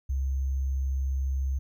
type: tone with sample-and-hold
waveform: sine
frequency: 67.1 Hz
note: C2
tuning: 44 cents sharp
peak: -25 dBFS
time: 0.09-1.59 s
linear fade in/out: 10 ms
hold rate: 6300 Hz
effects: none